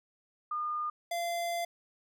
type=tone pair in turn; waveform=sine / square; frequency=1216 / 687.6 Hz; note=D#6 / F5; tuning=-40 / -27 cents; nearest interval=minor seventh; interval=987 cents; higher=first; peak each=-31 / -32 dBFS; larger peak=first; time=0.51-0.9 / 1.11-1.65 s; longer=second; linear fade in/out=5 ms; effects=none